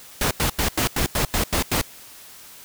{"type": "noise bursts", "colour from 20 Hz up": "pink", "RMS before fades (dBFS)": -21, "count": 9, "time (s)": [0.21, 1.814], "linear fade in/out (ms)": 2, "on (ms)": 100, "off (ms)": 88, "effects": ["white hiss -44 dBFS RMS until 2.64 s"]}